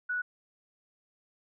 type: tone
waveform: sine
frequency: 1472 Hz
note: F#6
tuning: 9 cents flat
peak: -29 dBFS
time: 0.09-0.22 s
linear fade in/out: 10 ms
effects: none